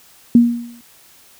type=tone with exponential decay; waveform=sine; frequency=237.1 Hz; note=A#3; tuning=30 cents sharp; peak=-3 dBFS; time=0.35-0.81 s; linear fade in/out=2 ms; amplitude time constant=100 ms; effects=white hiss -48 dBFS RMS until 1.39 s